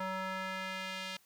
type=tone with band-pass filter sweep; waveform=square; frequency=188.5 Hz; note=F#3; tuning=32 cents sharp; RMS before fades=-39 dBFS; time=0-1.17 s; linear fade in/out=5 ms; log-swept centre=1100 to 3300 Hz; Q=1.2; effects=white hiss -67 dBFS RMS until 1.25 s